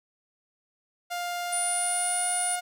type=tone with pitch glide; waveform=sawtooth; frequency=703 to 715.7 Hz; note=F5 to F5; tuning=+11 to +42 cents; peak=-26 dBFS; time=1.1-2.61 s; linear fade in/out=20 ms; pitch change=+31 cents; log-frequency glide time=1.44-2.28 s
type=tone; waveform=sine; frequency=9397 Hz; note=D9; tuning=in tune; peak=-26 dBFS; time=1.52-2.56 s; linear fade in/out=10 ms
effects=none